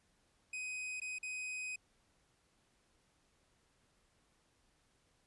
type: tone with dropouts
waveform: 45% pulse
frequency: 2509 Hz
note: D#7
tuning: 14 cents sharp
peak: -40 dBFS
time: 0.53-1.76 s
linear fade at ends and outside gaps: 5 ms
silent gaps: 1.001-1.016 / 1.186-1.229 s
effects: pink hiss -74 dBFS RMS until 5.26 s + resampled to 24000 Hz